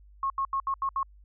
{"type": "tone bursts at uneven times", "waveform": "sine", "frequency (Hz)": 1087, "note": "C#6", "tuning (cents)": -34, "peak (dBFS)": -25, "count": 6, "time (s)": [[0.23, 0.3], [0.38, 0.45], [0.53, 0.6], [0.67, 0.74], [0.82, 0.89], [0.96, 1.03]], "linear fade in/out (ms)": 2, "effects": ["added 50 Hz sine -51 dBFS peak until 1.24 s"]}